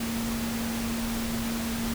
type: tone in noise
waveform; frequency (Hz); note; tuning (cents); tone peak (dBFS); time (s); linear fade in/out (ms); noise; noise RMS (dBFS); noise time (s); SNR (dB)
sine; 230; A#3; -23; -29; 0-1.94; 5; pink; -34; 0-1.94; +2
effects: none